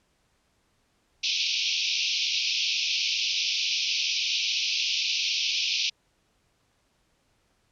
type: band-pass noise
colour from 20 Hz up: pink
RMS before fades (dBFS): -27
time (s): 1.23-5.9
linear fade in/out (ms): 10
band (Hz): 2400 to 5900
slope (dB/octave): 96
effects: pink hiss -69 dBFS RMS until 7.71 s + low-pass 9000 Hz 12 dB/octave

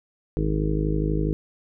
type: harmonic tone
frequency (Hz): 52.2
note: G#1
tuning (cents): +10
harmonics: 1 / 2 / 3 / 4 / 5 / 6 / 7 / 8 / 9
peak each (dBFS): -25 / -35 / -26 / -36 / -37 / -28 / -37 / -31 / -35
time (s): 0.37-1.33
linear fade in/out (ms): 0
effects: none

